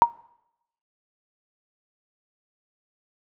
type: tone with exponential decay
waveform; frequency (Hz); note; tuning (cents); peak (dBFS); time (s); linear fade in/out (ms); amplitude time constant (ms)
sine; 940; A#5; +14; -5; 0.02-0.1; 0; 16
effects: noise-tail reverb RT60 0.8 s tail -23 dB re dry